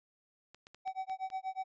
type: clicks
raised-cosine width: 0.2 ms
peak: -35 dBFS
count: 6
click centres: 0.546 / 0.669 / 0.746 / 0.877 / 1.097 / 1.302 s
type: tone with tremolo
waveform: triangle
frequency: 760 Hz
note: F#5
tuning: 46 cents sharp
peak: -31 dBFS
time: 0.85-1.64 s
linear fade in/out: 20 ms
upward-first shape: sine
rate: 8.3 Hz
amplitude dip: 100%
effects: resampled to 16000 Hz